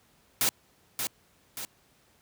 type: noise with echo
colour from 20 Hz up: white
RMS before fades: -25 dBFS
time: 0.41-0.49 s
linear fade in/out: 0 ms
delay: 580 ms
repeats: 2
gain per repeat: -6 dB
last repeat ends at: 1.65 s
effects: pink hiss -64 dBFS RMS until 2.21 s + high-pass 60 Hz 12 dB/octave